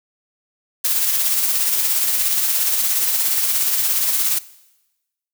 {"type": "noise with tremolo", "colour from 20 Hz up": "blue", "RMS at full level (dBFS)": -17, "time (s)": [0.84, 4.39], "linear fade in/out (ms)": 10, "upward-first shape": "sine", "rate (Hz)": 17, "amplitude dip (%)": 35, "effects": ["noise-tail reverb RT60 1.0 s tail -19 dB re dry"]}